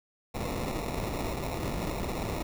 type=noise with sample-and-hold; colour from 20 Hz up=pink; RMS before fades=-33 dBFS; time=0.34-2.43 s; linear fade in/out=10 ms; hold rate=1575 Hz; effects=none